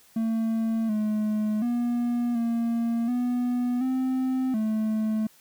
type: tone with pitch steps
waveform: triangle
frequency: 224.6 / 213.4 / 240 / 232.2 / 245.6 / 259.2 / 217.5 Hz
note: A3 / G#3 / B3 / A#3 / B3 / C4 / A3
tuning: +36 / +47 / -49 / -7 / -9 / -16 / -20 cents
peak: -21 dBFS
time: 0.16-5.27 s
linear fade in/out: 5 ms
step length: 730 ms
effects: white hiss -57 dBFS RMS until 5.4 s